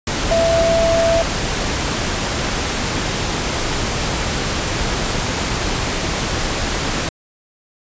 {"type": "tone in noise", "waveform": "sine", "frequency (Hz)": 665, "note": "E5", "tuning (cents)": 15, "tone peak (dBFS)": -13, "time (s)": [0.31, 1.22], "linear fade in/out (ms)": 2, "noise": "pink", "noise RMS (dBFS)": -20, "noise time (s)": [0.07, 7.09], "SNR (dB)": 4, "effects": ["resampled to 16000 Hz"]}